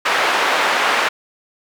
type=band-pass noise; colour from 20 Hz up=white; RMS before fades=-17 dBFS; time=0.05-1.09 s; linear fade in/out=10 ms; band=510 to 1900 Hz; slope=12 dB/octave; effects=none